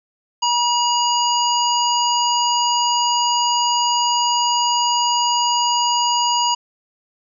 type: harmonic tone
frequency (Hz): 960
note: B5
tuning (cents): -49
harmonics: 1 / 3 / 5 / 7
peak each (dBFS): -17 / -22 / -24 / -25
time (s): 0.42-6.55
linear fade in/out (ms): 10
effects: none